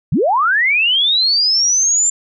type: linear sweep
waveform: sine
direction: up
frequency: 103.83 to 7300 Hz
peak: -11 dBFS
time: 0.12-2.1 s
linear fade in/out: 5 ms
effects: none